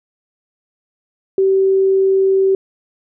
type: tone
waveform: sine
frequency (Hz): 385.1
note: G4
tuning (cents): -31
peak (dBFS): -10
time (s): 1.38-2.55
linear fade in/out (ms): 2
effects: none